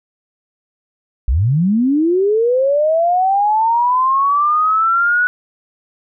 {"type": "linear sweep", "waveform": "sine", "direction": "up", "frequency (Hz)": [51, 1480], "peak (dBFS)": -11, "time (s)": [1.28, 5.27], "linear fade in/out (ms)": 0, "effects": []}